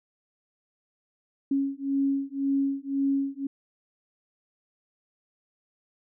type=beating tone pair; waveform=sine; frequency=274.5 / 276.4 Hz; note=C#4 / C#4; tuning=-17 / -5 cents; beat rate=1.9 Hz; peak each=-27 dBFS; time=1.51-3.47 s; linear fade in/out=5 ms; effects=none